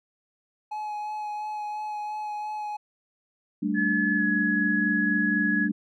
triangle tone with vibrato, 845 Hz, G#5, 30 cents sharp, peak -28 dBFS, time 0.71-2.77 s, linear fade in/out 10 ms, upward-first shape sine, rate 2.9 Hz, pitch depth 15 cents each way
sine chord, G suspended second, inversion none, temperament equal, 196 / 220 / 293.7 Hz, G3 / A3 / D4, 0 / 0 / 0 cents, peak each -28 dBFS, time 3.62-5.72 s, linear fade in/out 10 ms
sine tone with pitch glide, 1711 to 1682.6 Hz, A6 to G#6, -49 to +22 cents, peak -24 dBFS, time 3.74-5.69 s, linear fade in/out 50 ms, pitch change -29 cents, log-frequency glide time 4.17-4.23 s
effects none

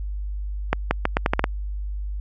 accelerating click train, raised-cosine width 0.5 ms, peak -3 dBFS, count 8, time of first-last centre 0.73-1.441 s, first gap 180 ms, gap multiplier 0.8, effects added 50 Hz sine -26 dBFS peak until 2.2 s

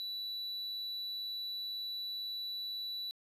triangle tone, 3951 Hz, B7, in tune, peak -36 dBFS, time 0-3.11 s, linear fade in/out 0 ms, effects resampled to 32000 Hz

